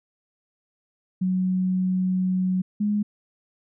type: tone pair in turn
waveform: sine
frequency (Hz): 185.1 / 207.8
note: F#3 / G#3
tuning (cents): +1 / +1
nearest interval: major second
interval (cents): 200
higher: second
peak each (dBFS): -20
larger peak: neither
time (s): 1.21-2.62 / 2.8-3.03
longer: first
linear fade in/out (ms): 10
effects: none